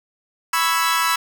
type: chord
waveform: sawtooth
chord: C# minor seventh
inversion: third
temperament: equal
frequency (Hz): 987.8 / 1108.7 / 1318.5 / 1661.2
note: B5 / C#6 / E6 / G#6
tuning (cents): 0 / 0 / 0 / 0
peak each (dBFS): -18 / -22 / -17 / -22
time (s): 0.53-1.16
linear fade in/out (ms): 5
effects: none